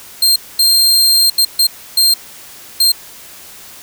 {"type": "tone bursts at uneven times", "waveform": "sawtooth", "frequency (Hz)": 4186, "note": "C8", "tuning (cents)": 0, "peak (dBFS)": -5, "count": 6, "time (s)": [[0.22, 0.36], [0.59, 1.3], [1.38, 1.45], [1.59, 1.67], [1.97, 2.14], [2.8, 2.92]], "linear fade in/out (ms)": 5, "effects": ["white hiss -36 dBFS RMS until 3.82 s"]}